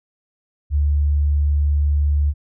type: tone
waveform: sine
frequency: 72.9 Hz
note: D2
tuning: 12 cents flat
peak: -14 dBFS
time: 0.7-2.34 s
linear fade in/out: 50 ms
effects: none